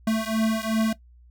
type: beating tone pair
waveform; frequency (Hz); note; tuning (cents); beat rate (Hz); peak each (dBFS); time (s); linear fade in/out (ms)
square; 220 / 222.7; A3 / A3; 0 / +21; 2.7; -25 / -26; 0.07-0.93; 5
effects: noise-tail reverb RT60 0.1 s tail -17 dB re dry + added 60 Hz sine -49 dBFS peak until 1.3 s